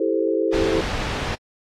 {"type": "chord", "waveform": "sine", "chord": "A minor seventh", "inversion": "second", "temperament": "equal", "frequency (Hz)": [329.6, 392, 440, 523.3], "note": ["E4", "G4", "A4", "C5"], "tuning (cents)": [0, 0, 0, 0], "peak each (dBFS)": [-23, -24, -23, -25], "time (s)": [0, 0.81], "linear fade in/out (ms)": 5}
{"type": "noise", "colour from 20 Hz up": "pink", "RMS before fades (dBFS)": -25, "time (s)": [0.52, 1.36], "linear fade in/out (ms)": 20}
{"effects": ["low-pass 4000 Hz 12 dB/octave", "AAC 48 kbps"]}